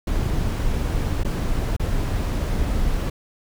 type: noise with dropouts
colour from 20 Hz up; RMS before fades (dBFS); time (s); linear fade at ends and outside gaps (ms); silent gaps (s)
brown; -22; 0.07-3.1; 5; 1.235-1.247 / 1.766-1.796
effects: none